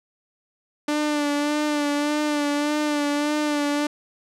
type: tone with vibrato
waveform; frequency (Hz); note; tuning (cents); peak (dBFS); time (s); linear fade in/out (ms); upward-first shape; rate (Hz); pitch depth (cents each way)
sawtooth; 294.9; D4; +7; -17; 0.88-3.87; 5; sine; 1.7; 34
effects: low-pass 9000 Hz 12 dB/octave